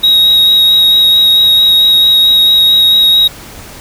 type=tone with vibrato; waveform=triangle; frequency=3791 Hz; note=A#7; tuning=28 cents sharp; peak=-3 dBFS; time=0.03-3.28 s; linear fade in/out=10 ms; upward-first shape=sine; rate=4.5 Hz; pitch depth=10 cents each way; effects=pink hiss -31 dBFS RMS until 3.8 s